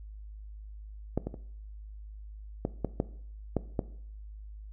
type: clicks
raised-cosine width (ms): 2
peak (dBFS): -14 / -20 / -27 / -15 / -15 / -13 / -13 / -14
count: 8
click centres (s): 1.176 / 1.27 / 1.342 / 2.651 / 2.847 / 3.001 / 3.567 / 3.792
effects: noise-tail reverb RT60 0.6 s tail -17 dB re dry + added 52 Hz sine -42 dBFS peak until 4.72 s